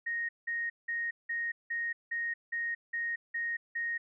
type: tone bursts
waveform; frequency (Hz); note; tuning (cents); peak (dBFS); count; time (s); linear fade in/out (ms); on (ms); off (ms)
sine; 1864.7; A#6; 0; -31; 10; 0.06-3.98; 10; 230; 180
effects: none